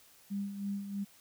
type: tone with tremolo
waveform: sine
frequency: 200 Hz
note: G3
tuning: 35 cents sharp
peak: -32 dBFS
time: 0.3-1.05 s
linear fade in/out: 20 ms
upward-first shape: sine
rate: 3.1 Hz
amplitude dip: 60%
effects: white hiss -61 dBFS RMS until 1.2 s